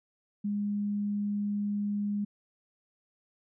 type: tone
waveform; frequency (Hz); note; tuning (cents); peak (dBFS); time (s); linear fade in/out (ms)
sine; 205.1; G#3; -21; -28; 0.44-2.25; 10
effects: none